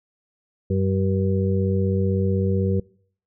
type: harmonic tone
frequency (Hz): 95.9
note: G2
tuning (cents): -37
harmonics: 1 / 2 / 4 / 5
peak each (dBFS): -21 / -24 / -27 / -28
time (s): 0.7-2.8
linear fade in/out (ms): 5
effects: noise-tail reverb RT60 0.6 s tail -25 dB re dry